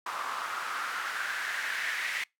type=noise with band-pass filter sweep; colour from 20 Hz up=white; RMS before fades=-34 dBFS; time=0.06-2.24 s; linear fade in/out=5 ms; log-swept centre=1100 to 2000 Hz; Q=4; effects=noise-tail reverb RT60 0.2 s tail -26 dB re dry